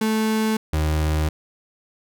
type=tone pair in turn; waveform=35% pulse; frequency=218.7 / 77.32 Hz; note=A3 / D#2; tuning=-10 / -10 cents; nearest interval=octave + tritone; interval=1800 cents; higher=first; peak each=-17 dBFS; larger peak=neither; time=0.01-0.57 / 0.73-1.29 s; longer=neither; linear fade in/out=5 ms; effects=none